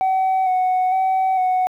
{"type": "tone with vibrato", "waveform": "sine", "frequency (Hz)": 749, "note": "F#5", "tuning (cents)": 21, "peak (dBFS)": -13, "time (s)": [0.01, 1.67], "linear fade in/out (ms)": 0, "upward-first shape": "square", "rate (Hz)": 1.1, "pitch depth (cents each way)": 21, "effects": ["tanh soft clip ceiling -14 dBFS", "9-bit"]}